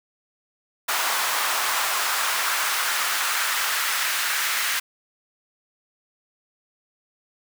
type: noise with high-pass filter sweep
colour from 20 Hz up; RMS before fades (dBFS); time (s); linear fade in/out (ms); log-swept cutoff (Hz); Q
pink; -24; 0.88-4.8; 10; 990 to 1600; 1.6
effects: none